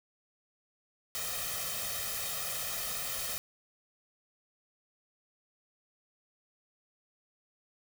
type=noise with comb filter; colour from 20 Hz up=white; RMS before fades=-36 dBFS; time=1.15-3.38 s; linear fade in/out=0 ms; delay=1.6 ms; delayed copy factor=+0.95; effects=none